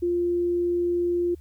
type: tone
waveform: sine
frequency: 349.2 Hz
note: F4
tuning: in tune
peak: -21 dBFS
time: 0.02-1.35 s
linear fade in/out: 10 ms
effects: added 76 Hz sine -43 dBFS peak until 1.4 s + white hiss -66 dBFS RMS until 1.4 s